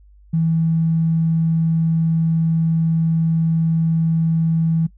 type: tone with tanh clipping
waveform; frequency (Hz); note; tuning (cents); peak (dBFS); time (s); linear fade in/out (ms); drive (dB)
triangle; 162.9; E3; -20; -14; 0.33-4.87; 10; 3
effects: noise-tail reverb RT60 0.1 s tail -19 dB re dry + added 50 Hz sine -45 dBFS peak until 4.97 s